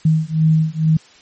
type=beating tone pair; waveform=sine; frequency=157.1 / 159.3 Hz; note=D#3 / D#3; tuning=+17 / +41 cents; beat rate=2.2 Hz; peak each=-15 dBFS; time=0.05-0.97 s; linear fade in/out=5 ms; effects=white hiss -47 dBFS RMS until 1.21 s + MP3 32 kbps